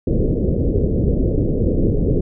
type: low-pass noise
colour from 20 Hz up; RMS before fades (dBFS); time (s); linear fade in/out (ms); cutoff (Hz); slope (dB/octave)
pink; -17; 0.07-2.21; 5; 510; 48
effects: none